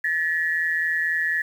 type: tone pair together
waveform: sine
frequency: 1733 / 1897 Hz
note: A6 / A#6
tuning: -27 / +30 cents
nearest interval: major second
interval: 157 cents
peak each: -23 / -24 dBFS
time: 0.04-1.42 s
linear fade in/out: 5 ms
effects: 8-bit